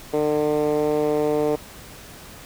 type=tone with band-pass filter; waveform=10% pulse; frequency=150.1 Hz; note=D3; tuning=38 cents sharp; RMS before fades=-21 dBFS; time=0.13-1.56 s; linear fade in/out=10 ms; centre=440 Hz; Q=2.2; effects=pink hiss -42 dBFS RMS until 2.45 s